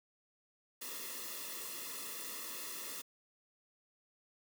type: noise with comb filter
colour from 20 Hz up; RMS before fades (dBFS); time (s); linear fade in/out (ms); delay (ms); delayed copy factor
white; -44; 0.81-3.02; 10; 1.3; -0.9
effects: high-pass 200 Hz 12 dB/octave